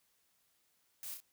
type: noise with echo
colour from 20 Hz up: blue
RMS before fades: -45 dBFS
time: 1.03-1.14 s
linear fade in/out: 0 ms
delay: 31 ms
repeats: 2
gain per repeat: -4 dB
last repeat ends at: 1.202 s
effects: white hiss -75 dBFS RMS until 1.32 s